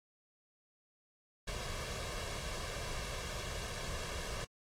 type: noise with comb filter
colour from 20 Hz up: pink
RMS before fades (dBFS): -40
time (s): 1.47-4.45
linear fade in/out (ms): 10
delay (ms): 1.8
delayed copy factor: +0.7
effects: low-pass 8000 Hz 12 dB/octave + AAC 64 kbps